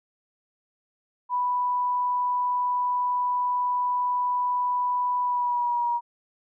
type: tone with pitch glide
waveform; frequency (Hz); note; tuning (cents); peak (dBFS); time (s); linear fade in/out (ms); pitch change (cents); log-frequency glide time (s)
sine; 987.8 to 953.1; B5 to A#5; 0 to +38; -22; 1.29-6.01; 50; -62; 5.22-5.9
effects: none